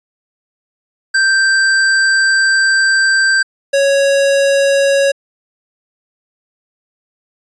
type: tone pair in turn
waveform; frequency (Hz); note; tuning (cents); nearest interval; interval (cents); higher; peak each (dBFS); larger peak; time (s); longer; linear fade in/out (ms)
square; 1568 / 554.4; G6 / C#5; 0 / 0; octave + tritone; 1800; first; -10; neither; 1.14-3.43 / 3.73-5.12; first; 10
effects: resampled to 22050 Hz